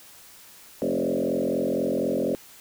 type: tone with frequency modulation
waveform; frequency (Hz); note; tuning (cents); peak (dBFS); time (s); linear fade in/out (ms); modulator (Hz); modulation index
sine; 396.1; G4; +18; -22; 0.82-2.35; 0; 44.1; 4.5
effects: white hiss -49 dBFS RMS until 2.6 s